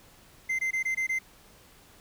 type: tone bursts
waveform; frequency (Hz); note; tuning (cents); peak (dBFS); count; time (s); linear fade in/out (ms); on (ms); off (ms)
triangle; 2076; C7; -14; -24; 6; 0.49-1.19; 10; 100; 20
effects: pink hiss -56 dBFS RMS until 2 s